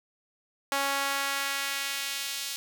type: tone with high-pass filter sweep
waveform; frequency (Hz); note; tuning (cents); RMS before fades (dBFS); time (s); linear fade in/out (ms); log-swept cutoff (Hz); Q
sawtooth; 277.2; C#4; 0; -31; 0.72-2.56; 0; 820 to 3900; 0.95
effects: none